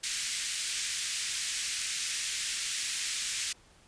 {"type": "band-pass noise", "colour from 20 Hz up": "white", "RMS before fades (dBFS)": -34, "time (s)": [0.03, 3.53], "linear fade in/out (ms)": 10, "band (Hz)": [1800, 8900], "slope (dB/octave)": 24, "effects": ["pink hiss -60 dBFS RMS until 3.87 s", "resampled to 22050 Hz"]}